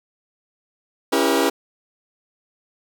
sawtooth chord, C# diminished seventh, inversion none, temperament just, 277.2 / 332.6 / 399.1 / 479 Hz, C#4 / E4 / G4 / Bb4, 0 / +16 / +31 / +47 cents, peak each -18 dBFS, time 1.12-1.5 s, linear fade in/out 10 ms, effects none

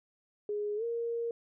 sine tone with pitch glide, 415.7 to 466.6 Hz, G#4 to A#4, +2 to +2 cents, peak -31 dBFS, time 0.49-1.31 s, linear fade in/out 2 ms, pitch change +200 cents, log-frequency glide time 0.76-0.84 s, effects none

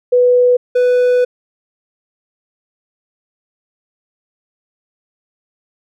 sine / triangle tone pair in turn, 493.9 / 495.7 Hz, B4 / B4, 0 / +6 cents, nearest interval unison, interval 6 cents, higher second, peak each -7 dBFS, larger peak neither, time 0.12-0.57 / 0.75-1.25 s, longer second, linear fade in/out 10 ms, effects none

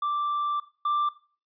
triangle tone pair in turn, 1174 / 1179.2 Hz, D6 / D6, -1 / +7 cents, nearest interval unison, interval 8 cents, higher second, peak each -23 / -21 dBFS, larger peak second, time 0.02-0.6 / 0.85-1.09 s, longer first, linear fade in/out 5 ms, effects noise-tail reverb RT60 0.4 s tail -17 dB re dry + resampled to 11025 Hz

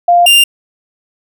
sine / 45% pulse tone pair in turn, 698.5 / 2794 Hz, F5 / F7, 0 / 0 cents, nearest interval 2 octaves, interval 2400 cents, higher second, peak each -4 dBFS, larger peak neither, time 0.08-0.26 / 0.26-0.44 s, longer neither, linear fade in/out 5 ms, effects none

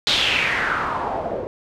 white noise with low-pass filter sweep, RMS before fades -22 dBFS, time 0.07-1.47 s, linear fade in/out 0 ms, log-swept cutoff 4000 to 480 Hz, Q 3.8, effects none

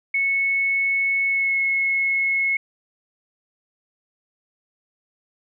sine tone with pitch glide, 2203 to 2181 Hz, C#7 to C#7, -11 to -29 cents, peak -18 dBFS, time 0.14-2.57 s, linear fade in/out 5 ms, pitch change -18 cents, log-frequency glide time 1.27-1.58 s, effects none

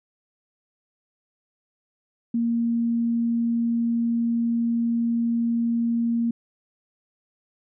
sine tone, 233.1 Hz, A#3, in tune, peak -20 dBFS, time 2.34-6.31 s, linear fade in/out 5 ms, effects none

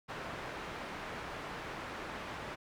white low-pass noise, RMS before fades -43 dBFS, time 0.08-2.56 s, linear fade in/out 20 ms, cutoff 1600 Hz, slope 12 dB/octave, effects none

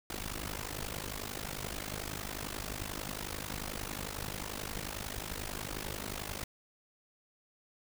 pink noise with amplitude modulation, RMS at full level -36 dBFS, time 0.1-6.44 s, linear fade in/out 2 ms, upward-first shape sine, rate 51.2 Hz, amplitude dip 90%, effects none

